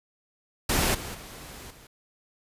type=noise with level steps; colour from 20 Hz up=pink; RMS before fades=-24 / -37 / -43 / -51 dBFS; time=0.69-1.87 s; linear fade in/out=5 ms; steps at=0.94 / 1.14 / 1.7 s; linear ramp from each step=10 ms; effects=resampled to 32000 Hz